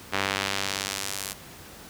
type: tone with band-pass filter sweep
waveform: sawtooth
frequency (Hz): 98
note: G2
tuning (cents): 0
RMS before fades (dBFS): -30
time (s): 0.12-1.34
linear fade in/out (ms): 20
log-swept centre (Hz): 2100 to 11000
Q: 0.74
effects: pink hiss -45 dBFS RMS until 1.89 s + high-pass 60 Hz 12 dB/octave